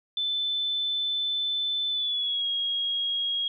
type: tone with pitch glide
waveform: sine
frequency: 3520 to 3284 Hz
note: A7 to G#7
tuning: 0 to -20 cents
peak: -25 dBFS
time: 0.17-3.48 s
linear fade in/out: 2 ms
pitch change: -120 cents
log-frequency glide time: 1.9-2.47 s
effects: none